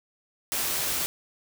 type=noise; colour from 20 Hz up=white; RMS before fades=-28 dBFS; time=0.52-1.06 s; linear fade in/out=0 ms; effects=none